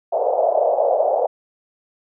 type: band-pass noise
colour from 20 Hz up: white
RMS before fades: -18 dBFS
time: 0.12-1.27 s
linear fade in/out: 10 ms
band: 510 to 710 Hz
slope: 48 dB/octave
effects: none